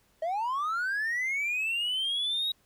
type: linear sweep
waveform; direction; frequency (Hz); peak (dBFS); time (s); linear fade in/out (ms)
triangle; up; 620 to 3836; -25; 0.22-2.52; 5
effects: tanh soft clip ceiling -22 dBFS + pink hiss -67 dBFS RMS until 2.65 s